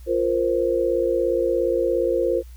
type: chord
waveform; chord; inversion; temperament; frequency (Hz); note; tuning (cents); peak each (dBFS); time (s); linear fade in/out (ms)
sine; F suspended fourth; none; equal; 349.2 / 466.2 / 523.3; F4 / Bb4 / C5; 0 / 0 / 0; -23 / -23 / -22; 0.06-2.43; 50
effects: added 60 Hz sine -38 dBFS peak until 2.56 s + white hiss -56 dBFS RMS until 2.56 s